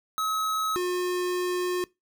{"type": "tone pair in turn", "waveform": "square", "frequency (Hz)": [1282, 359.7], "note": ["E6", "F#4"], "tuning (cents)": [-49, -49], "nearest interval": "octave + minor seventh", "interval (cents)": 2200, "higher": "first", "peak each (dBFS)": -26, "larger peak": "neither", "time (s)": [[0.18, 0.76], [0.76, 1.84]], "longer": "second", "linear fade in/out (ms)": 0, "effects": ["noise-tail reverb RT60 0.2 s tail -22 dB re dry"]}